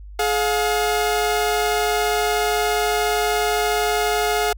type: tone pair together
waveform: sawtooth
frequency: 423.8 / 712 Hz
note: G#4 / F5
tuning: +35 / +33 cents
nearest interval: major sixth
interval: 898 cents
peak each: -17 dBFS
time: 0.19-4.53 s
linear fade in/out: 5 ms
effects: added 50 Hz sine -35 dBFS peak until 4.57 s